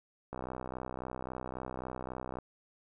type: click train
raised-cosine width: 1 ms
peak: -25 dBFS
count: 132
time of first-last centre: 0.33-2.387 s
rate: 63.7 Hz
effects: none